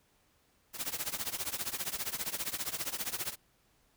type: noise with tremolo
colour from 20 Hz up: white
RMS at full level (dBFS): -33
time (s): 0.73-3.36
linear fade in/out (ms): 50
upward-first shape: triangle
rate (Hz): 15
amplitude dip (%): 95
effects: pink hiss -70 dBFS RMS until 3.96 s

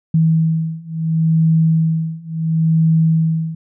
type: beating tone pair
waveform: sine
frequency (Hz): 161 / 161.72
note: E3 / E3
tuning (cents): -41 / -33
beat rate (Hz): 0.72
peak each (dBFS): -16 / -15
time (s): 0.14-3.55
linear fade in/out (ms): 5
effects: none

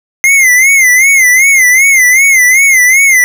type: tone with vibrato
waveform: square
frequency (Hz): 2093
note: C7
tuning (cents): 0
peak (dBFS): -4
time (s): 0.24-3.24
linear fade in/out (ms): 0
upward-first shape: sine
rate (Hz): 2.6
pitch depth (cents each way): 110
effects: none

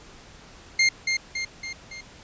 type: tone with echo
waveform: sawtooth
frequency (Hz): 2116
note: C7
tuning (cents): +19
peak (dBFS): -13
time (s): 0.79-0.89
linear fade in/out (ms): 5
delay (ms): 280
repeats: 4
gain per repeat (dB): -5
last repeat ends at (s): 2.01
effects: pink hiss -48 dBFS RMS until 2.23 s + resampled to 16000 Hz

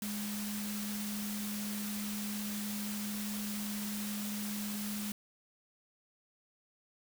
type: tone in noise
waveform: sine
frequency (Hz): 207.7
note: G#3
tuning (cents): 0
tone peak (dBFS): -37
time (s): 0.02-5.12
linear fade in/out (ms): 2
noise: white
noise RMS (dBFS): -42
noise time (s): 0.02-5.12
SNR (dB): +2
effects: none

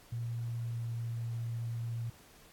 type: tone with pitch glide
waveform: sine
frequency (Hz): 117.6 to 116.59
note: A#2 to A#2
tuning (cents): +16 to +1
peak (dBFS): -34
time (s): 0.12-2.1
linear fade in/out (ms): 5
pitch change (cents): -15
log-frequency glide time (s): 0.55-0.87
effects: pink hiss -59 dBFS RMS until 2.52 s + AAC 64 kbps

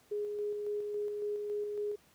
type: tone with tremolo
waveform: sine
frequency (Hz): 415.3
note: G#4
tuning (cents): 0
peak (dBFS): -32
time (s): 0.11-1.96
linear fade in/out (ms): 10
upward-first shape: square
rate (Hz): 3.6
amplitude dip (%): 30
effects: pink hiss -65 dBFS RMS until 2.14 s + high-pass 80 Hz 12 dB/octave

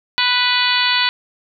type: harmonic tone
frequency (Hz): 493.9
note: B4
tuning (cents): 0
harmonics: 2 / 3 / 4 / 5 / 6 / 7 / 8 / 9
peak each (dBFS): -22 / -22 / -22 / -22 / -22 / -22 / -22 / -22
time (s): 0.18-1.09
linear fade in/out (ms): 0
effects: none

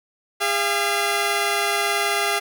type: tone pair together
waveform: 10% pulse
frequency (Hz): 406.7 / 684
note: G#4 / F5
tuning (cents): -36 / -36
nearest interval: major sixth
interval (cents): 900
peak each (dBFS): -14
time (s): 0.4-2.4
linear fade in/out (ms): 20
effects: none

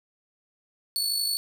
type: tone with amplitude modulation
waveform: sawtooth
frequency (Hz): 4435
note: C#8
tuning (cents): 0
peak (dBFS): -20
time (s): 0.96-1.37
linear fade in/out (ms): 0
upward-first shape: sine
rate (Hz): 51.6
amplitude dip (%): 45
effects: none

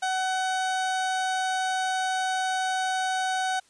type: tone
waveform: 30% pulse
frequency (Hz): 751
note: F#5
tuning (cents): +26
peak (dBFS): -22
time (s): 0.02-3.6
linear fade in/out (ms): 10
effects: white hiss -61 dBFS RMS until 3.69 s + resampled to 22050 Hz

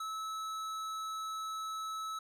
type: tone with tanh clipping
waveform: sine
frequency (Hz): 1300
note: E6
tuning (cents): -24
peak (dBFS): -39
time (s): 0-2.19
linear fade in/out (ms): 5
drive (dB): 16
effects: none

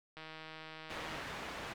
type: click train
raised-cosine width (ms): 0.3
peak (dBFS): -32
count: 160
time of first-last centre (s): 0.17-1.176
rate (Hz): 158
type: low-pass noise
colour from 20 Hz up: white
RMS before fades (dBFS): -44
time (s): 0.89-1.74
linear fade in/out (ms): 20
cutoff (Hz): 2100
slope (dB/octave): 12
effects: none

